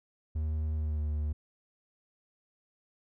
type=tone with pitch glide; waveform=triangle; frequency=77.5 to 74.99 Hz; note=D#2 to D2; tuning=-6 to +37 cents; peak=-27 dBFS; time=0.35-1.33 s; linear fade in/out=10 ms; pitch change=-57 cents; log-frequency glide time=0.76-1.09 s; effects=none